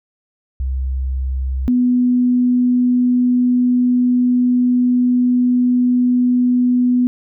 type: tone pair in turn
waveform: sine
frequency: 65.41 / 247.6 Hz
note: C2 / B3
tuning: 0 / +5 cents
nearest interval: octave + major seventh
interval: 2305 cents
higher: second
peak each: -17 / -11 dBFS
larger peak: second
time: 0.6-1.68 / 1.68-7.07 s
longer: second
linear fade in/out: 0 ms
effects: none